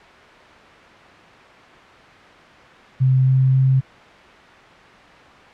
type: tone with pitch steps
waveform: sine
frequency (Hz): 130.6 / 131.43 / 132.27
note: C3 / C3 / C3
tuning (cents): -3 / +8 / +19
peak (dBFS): -12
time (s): 3-3.81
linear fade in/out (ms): 20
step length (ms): 270
effects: white hiss -43 dBFS RMS until 5.53 s + low-pass 2000 Hz 12 dB/octave